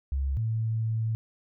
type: tone pair in turn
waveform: sine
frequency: 68.1 / 111.78 Hz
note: C#2 / A2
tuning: -30 / +28 cents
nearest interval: major sixth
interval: 858 cents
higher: second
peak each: -25 dBFS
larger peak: neither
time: 0.12-0.37 / 0.37-1.15 s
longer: second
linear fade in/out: 0 ms
effects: none

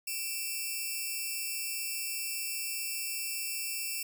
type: tone pair together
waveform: 5% pulse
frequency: 2349 / 2675 Hz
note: D7 / E7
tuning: 0 / +25 cents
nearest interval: major second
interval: 225 cents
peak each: -31 / -25 dBFS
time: 0.07-4.03 s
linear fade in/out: 5 ms
effects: none

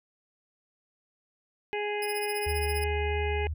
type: harmonic tone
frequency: 415.3 Hz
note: G#4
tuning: in tune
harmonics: 1 / 2 / 4 / 5 / 6 / 7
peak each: -31 / -35 / -42 / -38 / -38 / -44 dBFS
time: 1.73-3.47 s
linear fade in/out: 0 ms
type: tone with tremolo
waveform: 5% pulse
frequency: 5070 Hz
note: D#8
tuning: 32 cents sharp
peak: -27 dBFS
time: 2.02-2.84 s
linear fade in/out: 2 ms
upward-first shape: triangle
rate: 15 Hz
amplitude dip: 95%
type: tone with vibrato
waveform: sine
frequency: 76.3 Hz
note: D#2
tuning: 33 cents flat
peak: -29 dBFS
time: 2.46-3.54 s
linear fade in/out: 10 ms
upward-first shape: sine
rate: 3.1 Hz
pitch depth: 24 cents each way
effects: none

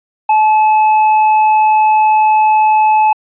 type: tone with tanh clipping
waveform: triangle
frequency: 862 Hz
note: A5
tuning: 36 cents flat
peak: -8 dBFS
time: 0.29-3.13 s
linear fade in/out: 5 ms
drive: 10 dB
effects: resampled to 8000 Hz

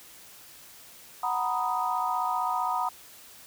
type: chord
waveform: sine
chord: B major seventh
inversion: second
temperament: equal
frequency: 740 / 932.3 / 987.8 / 1244.5 Hz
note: F#5 / A#5 / B5 / D#6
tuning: 0 / 0 / 0 / 0 cents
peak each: -31 dBFS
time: 1.23-2.89 s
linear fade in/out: 5 ms
effects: white hiss -50 dBFS RMS until 3.46 s

